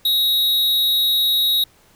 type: tone with amplitude modulation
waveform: square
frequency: 3800 Hz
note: A#7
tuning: 33 cents sharp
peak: -13 dBFS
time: 0.05-1.64 s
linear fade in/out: 5 ms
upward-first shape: sine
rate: 262 Hz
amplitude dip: 55%
effects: pink hiss -54 dBFS RMS until 1.95 s